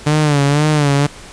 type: tone with vibrato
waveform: sawtooth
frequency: 146.83 Hz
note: D3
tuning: in tune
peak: -7 dBFS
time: 0.06-1.07 s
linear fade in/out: 10 ms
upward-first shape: sine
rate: 2 Hz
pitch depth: 79 cents each way
effects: pink hiss -36 dBFS RMS until 1.32 s + resampled to 22050 Hz